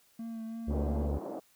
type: tone with vibrato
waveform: triangle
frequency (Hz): 226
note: A3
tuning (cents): +47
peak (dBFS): -35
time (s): 0.19-1.08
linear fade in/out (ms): 5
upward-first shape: sine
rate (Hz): 3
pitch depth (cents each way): 23
type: harmonic tone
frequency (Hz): 71.9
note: D2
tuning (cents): -36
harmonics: 1 / 2 / 3 / 4 / 5 / 6 / 7 / 8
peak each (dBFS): -30 / -41 / -41 / -45 / -46 / -49 / -49 / -51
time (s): 0.67-1.19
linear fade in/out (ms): 20
type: band-pass noise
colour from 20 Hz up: pink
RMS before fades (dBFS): -40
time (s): 0.7-1.4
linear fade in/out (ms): 10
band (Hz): 250 to 760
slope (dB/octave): 24
effects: white hiss -66 dBFS RMS until 1.55 s